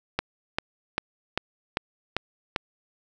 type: click train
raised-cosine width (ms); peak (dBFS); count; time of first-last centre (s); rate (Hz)
0.3; -8; 7; 0.19-2.562; 2.53
effects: none